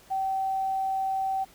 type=tone with quantisation; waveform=sine; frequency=770 Hz; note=G5; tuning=31 cents flat; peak=-25 dBFS; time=0.1-1.45 s; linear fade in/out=20 ms; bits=9; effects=pink hiss -55 dBFS RMS until 1.54 s